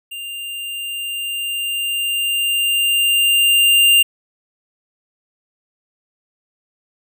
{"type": "tone with level ramp", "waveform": "square", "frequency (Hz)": 2794, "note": "F7", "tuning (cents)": 0, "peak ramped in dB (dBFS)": [-28, -9], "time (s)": [0.11, 4.03], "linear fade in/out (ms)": 10, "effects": []}